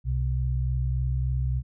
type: tone pair together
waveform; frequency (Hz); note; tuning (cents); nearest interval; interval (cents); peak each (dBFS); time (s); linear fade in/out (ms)
sine; 63.8 / 127.24; C2 / C3; -43 / -48; octave; 1195; -25 / -27; 0.04-1.63; 50
effects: none